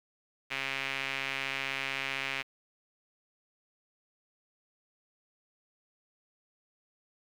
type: tone with band-pass filter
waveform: sawtooth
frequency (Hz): 135.7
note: C#3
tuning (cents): -36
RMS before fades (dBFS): -35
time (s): 0.5-2.43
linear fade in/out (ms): 20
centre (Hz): 2400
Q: 2.9
effects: 9-bit